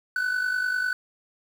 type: tone with amplitude modulation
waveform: triangle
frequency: 1497 Hz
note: F#6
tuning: 20 cents sharp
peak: -19 dBFS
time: 0.16-0.93 s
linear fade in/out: 2 ms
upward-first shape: sine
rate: 50 Hz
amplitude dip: 60%
effects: 8-bit